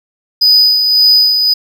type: tone with tremolo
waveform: triangle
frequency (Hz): 4978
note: D#8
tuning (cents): 0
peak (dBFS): -3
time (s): 0.41-1.54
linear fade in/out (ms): 10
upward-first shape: sine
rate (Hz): 1.8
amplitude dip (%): 45
effects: none